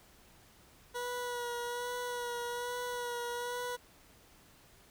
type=tone with vibrato; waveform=20% pulse; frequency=484.9 Hz; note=B4; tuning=32 cents flat; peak=-31 dBFS; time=0.94-3.77 s; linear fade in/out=20 ms; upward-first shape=sine; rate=1.2 Hz; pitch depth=22 cents each way; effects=pink hiss -61 dBFS RMS until 4.9 s